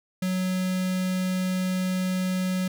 square tone with notch filter, 185 Hz, F#3, in tune, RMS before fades -26 dBFS, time 0.22-2.68 s, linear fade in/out 5 ms, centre 820 Hz, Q 1.1, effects none

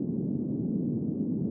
pink band-pass noise, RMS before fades -30 dBFS, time 0-1.5 s, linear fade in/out 5 ms, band 160 to 300 Hz, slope 24 dB/octave, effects none

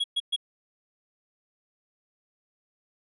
triangle tone bursts, 3322 Hz, G#7, in tune, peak -22 dBFS, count 3, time 0-0.363 s, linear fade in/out 10 ms, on 41 ms, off 120 ms, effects resampled to 32000 Hz

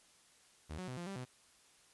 sawtooth tone with pitch steps, 77.5 / 183.7 / 127 / 173.8 / 196 / 126.5 Hz, D#2 / F#3 / B2 / F3 / G3 / B2, -6 / -12 / +49 / -8 / 0 / +42 cents, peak -38 dBFS, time 0.69-1.254 s, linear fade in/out 20 ms, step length 94 ms, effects white hiss -66 dBFS RMS until 1.93 s + resampled to 24000 Hz

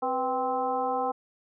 harmonic tone with a mistuned harmonic, 260.5 Hz, C4, 7 cents flat, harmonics 1 / 2 / 3 / 4 / 5, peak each -37 / -31 / -28 / -33 / -37 dBFS, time 0.02-1.12 s, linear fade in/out 10 ms, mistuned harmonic 2, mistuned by -82 cents, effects none

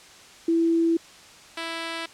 sine / 5% pulse tone pair in turn, 332 / 330.4 Hz, E4 / E4, +12 / +4 cents, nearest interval unison, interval 8 cents, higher first, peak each -18 dBFS, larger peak neither, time 0.48-0.97 / 1.57-2.06 s, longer neither, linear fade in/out 5 ms, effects white hiss -48 dBFS RMS until 2.13 s + low-pass 7000 Hz 12 dB/octave

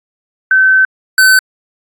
sine / square tone pair in turn, 1534 / 1524.3 Hz, G6 / G6, -38 / -49 cents, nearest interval unison, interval 11 cents, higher first, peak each -5 dBFS, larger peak neither, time 0.51-0.85 / 1.18-1.39 s, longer first, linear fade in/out 2 ms, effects AAC 64 kbps

